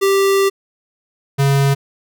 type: tone pair in turn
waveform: square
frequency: 392 / 138.67 Hz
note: G4 / C#3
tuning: 0 / +1 cents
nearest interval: octave + tritone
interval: 1799 cents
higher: first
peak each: -12 dBFS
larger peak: neither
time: 0.01-0.5 / 1.38-1.75 s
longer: first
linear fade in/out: 20 ms
effects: none